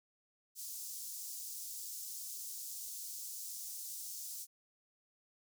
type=high-pass noise; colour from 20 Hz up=pink; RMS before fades=-45 dBFS; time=0.55-4.47 s; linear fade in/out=50 ms; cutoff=5700 Hz; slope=24 dB/octave; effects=none